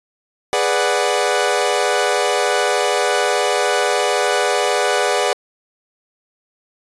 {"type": "chord", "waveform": "sawtooth", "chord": "G# half-diminished seventh", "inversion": "none", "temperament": "equal", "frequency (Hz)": [415.3, 493.9, 587.3, 740], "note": ["G#4", "B4", "D5", "F#5"], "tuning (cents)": [0, 0, 0, 0], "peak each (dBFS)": -17, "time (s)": [0.53, 5.33], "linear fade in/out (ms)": 0, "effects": ["resampled to 24000 Hz"]}